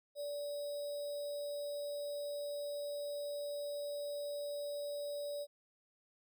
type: tone with sample-and-hold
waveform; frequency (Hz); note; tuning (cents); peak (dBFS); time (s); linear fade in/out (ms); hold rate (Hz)
sine; 579; D5; -25; -38; 0.15-5.47; 50; 4410
effects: none